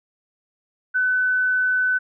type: tone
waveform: sine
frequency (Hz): 1506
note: F#6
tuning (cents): +30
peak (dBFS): -17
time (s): 0.94-1.99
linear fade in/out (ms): 20
effects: none